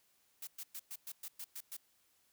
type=noise bursts; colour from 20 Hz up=blue; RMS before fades=-45 dBFS; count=9; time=0.42-1.768 s; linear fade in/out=5 ms; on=52 ms; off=110 ms; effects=white hiss -73 dBFS RMS until 2.32 s